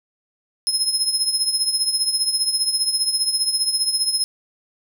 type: tone with tremolo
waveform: 30% pulse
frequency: 5150 Hz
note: E8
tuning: 41 cents flat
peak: -11 dBFS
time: 0.67-4.24 s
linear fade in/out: 0 ms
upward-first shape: triangle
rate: 15 Hz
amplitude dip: 75%
effects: none

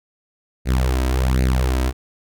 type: tone with flanger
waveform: sawtooth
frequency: 64 Hz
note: C2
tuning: 38 cents flat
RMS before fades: -18 dBFS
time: 0.65-1.93 s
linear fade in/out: 50 ms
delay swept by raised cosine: 0.45 to 3.15 ms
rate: 1.3 Hz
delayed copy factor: +0.75
effects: none

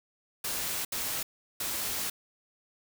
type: noise bursts at uneven times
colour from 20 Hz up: white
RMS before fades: -33 dBFS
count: 3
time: 0.44-0.85 / 0.92-1.23 / 1.6-2.1 s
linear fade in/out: 5 ms
effects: none

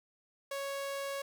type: tone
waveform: sawtooth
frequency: 554.4 Hz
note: C#5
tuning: in tune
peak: -32 dBFS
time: 0.51-1.22 s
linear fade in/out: 5 ms
effects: none

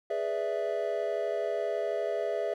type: chord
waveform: triangle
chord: E dominant seventh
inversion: first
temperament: equal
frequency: 415.3 / 493.9 / 587.3 / 659.3 Hz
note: G#4 / B4 / D5 / E5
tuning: 0 / 0 / 0 / 0 cents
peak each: -32 / -35 / -33 / -30 dBFS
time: 0.1-2.54 s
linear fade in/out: 5 ms
effects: none

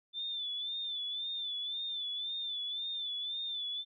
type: tone with vibrato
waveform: sine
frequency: 3528 Hz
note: A7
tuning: 4 cents sharp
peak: -35 dBFS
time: 0.13-3.85 s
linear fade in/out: 50 ms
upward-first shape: sine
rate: 1.9 Hz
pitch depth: 65 cents each way
effects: none

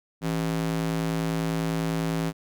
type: tone with high-pass filter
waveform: square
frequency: 55 Hz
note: A1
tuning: in tune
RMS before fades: -27 dBFS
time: 0.21-2.33 s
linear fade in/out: 50 ms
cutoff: 180 Hz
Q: 1.7
effects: none

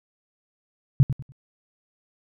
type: tone with echo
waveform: sine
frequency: 134.9 Hz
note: C#3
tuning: 47 cents flat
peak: -10 dBFS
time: 1-1.03 s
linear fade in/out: 0 ms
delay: 97 ms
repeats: 3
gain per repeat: -11 dB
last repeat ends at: 1.321 s
effects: none

